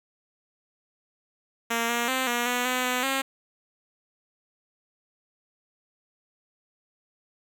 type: tone with pitch steps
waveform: 5% pulse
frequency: 231.6 / 237.1 / 260.1 / 239.9 / 245.9 / 252.8 / 250.7 / 269.1 Hz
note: A#3 / A#3 / C4 / A#3 / B3 / B3 / B3 / C4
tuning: -11 / +30 / -10 / +50 / -7 / +41 / +26 / +49 cents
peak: -13 dBFS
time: 1.7-3.22 s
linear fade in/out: 10 ms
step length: 190 ms
effects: none